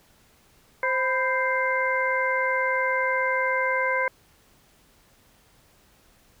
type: harmonic tone with a mistuned harmonic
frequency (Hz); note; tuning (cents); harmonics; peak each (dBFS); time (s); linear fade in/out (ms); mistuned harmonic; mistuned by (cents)
523.3; C5; 0; 1 / 2 / 3 / 4; -27 / -27 / -27 / -27; 0.83-4.08; 2; 2; -79
effects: pink hiss -59 dBFS RMS until 6.4 s